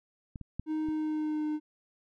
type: clicks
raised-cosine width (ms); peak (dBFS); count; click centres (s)
5; -28 / -29 / -22 / -32; 4; 0.358 / 0.413 / 0.596 / 0.887
type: tone with pitch glide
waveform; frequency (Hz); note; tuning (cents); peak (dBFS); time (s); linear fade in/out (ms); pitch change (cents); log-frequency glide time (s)
triangle; 311.1 to 304.2; D#4 to D#4; 0 to -39; -27; 0.66-1.6; 50; -39; 0.88-1.46
effects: none